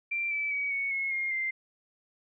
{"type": "tone with pitch steps", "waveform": "sine", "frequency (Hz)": [2359, 2312, 2266, 2220, 2176, 2132, 2090], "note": ["D7", "D7", "C#7", "C#7", "C#7", "C7", "C7"], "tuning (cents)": [7, -28, 37, 2, -33, 32, -2], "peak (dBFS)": -28, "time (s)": [0.11, 1.51], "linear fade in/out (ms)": 10, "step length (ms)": 200, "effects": []}